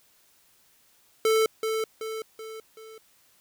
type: tone with echo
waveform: square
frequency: 441.1 Hz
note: A4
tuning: 4 cents sharp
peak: -20 dBFS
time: 1.25-1.46 s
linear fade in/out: 2 ms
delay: 380 ms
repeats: 4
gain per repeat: -6 dB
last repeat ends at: 2.98 s
effects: white hiss -62 dBFS RMS until 3.4 s